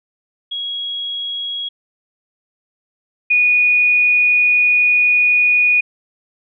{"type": "tone pair in turn", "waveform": "sine", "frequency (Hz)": [3313, 2462], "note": ["G#7", "D#7"], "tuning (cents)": [-5, -19], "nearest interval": "perfect fourth", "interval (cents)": 514, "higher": "first", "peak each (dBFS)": [-21, -10], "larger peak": "second", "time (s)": [[0.51, 1.69], [3.3, 5.81]], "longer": "second", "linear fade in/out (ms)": 10, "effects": []}